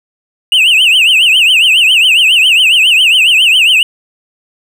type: tone with vibrato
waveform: triangle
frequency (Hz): 2794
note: F7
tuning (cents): 0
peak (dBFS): -3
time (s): 0.52-3.83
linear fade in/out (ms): 2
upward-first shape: triangle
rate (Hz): 7.3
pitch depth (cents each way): 220
effects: none